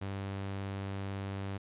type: tone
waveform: sawtooth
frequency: 98 Hz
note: G2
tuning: in tune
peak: -32 dBFS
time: 0.01-1.58 s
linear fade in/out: 10 ms
effects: resampled to 8000 Hz